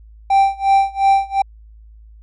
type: tone with tremolo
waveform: triangle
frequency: 784 Hz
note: G5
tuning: in tune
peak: -6 dBFS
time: 0.3-1.42 s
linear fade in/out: 5 ms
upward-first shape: sine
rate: 2.8 Hz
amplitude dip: 95%
effects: added 54 Hz sine -39 dBFS peak until 2.22 s + MP3 48 kbps